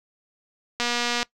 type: click train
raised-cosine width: 0.2 ms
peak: -8 dBFS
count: 104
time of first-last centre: 0.8-1.229 s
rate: 240 Hz
effects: noise-tail reverb RT60 0.1 s tail -21 dB re dry